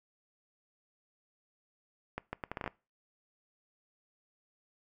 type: accelerating click train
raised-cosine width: 0.5 ms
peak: -21 dBFS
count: 9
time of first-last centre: 2.18-2.677 s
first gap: 150 ms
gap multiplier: 0.72
effects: noise-tail reverb RT60 0.3 s tail -22 dB re dry